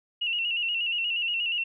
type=tone with vibrato; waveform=sine; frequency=2794 Hz; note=F7; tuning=in tune; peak=-25 dBFS; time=0.21-1.64 s; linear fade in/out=10 ms; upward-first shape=square; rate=8.4 Hz; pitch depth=53 cents each way; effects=none